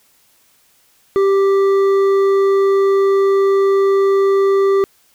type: tone with hard clipping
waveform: sine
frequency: 392 Hz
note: G4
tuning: in tune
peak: -12 dBFS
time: 1.16-4.84 s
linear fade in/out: 0 ms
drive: 7 dB
effects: white hiss -55 dBFS RMS until 5.14 s